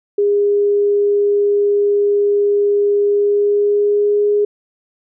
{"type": "tone with pitch glide", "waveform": "sine", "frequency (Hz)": [408, 413.5], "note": ["G#4", "G#4"], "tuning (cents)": [-31, -8], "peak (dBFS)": -11, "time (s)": [0.18, 4.45], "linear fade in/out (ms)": 5, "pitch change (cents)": 23, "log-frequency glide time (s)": [3.05, 4.3], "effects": []}